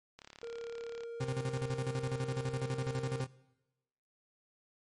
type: click train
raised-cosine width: 0.2 ms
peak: -32 dBFS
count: 31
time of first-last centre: 0.19-1.035 s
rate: 35.5 Hz
type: tone with pitch glide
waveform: triangle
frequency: 466.2 to 461.9 Hz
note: A#4 to A#4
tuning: 0 to -16 cents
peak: -38 dBFS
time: 0.43-3.21 s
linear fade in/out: 0 ms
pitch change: -16 cents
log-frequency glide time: 1.28-2.91 s
type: tone with tremolo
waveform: 40% pulse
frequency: 130.81 Hz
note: C3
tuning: in tune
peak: -31 dBFS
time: 1.2-3.27 s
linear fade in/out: 10 ms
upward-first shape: square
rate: 12 Hz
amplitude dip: 65%
effects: noise-tail reverb RT60 1.0 s tail -21 dB re dry + MP3 48 kbps